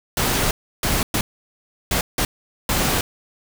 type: noise bursts at uneven times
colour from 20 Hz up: pink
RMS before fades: -20 dBFS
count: 6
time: 0.17-0.51 / 0.83-1.03 / 1.14-1.21 / 1.91-2.01 / 2.18-2.25 / 2.69-3.01 s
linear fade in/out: 2 ms
effects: none